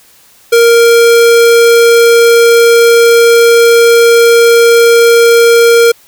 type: tone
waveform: square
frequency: 466.6 Hz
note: A#4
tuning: 2 cents sharp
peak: -3 dBFS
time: 0.52-5.92 s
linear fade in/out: 10 ms
effects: white hiss -43 dBFS RMS until 6.07 s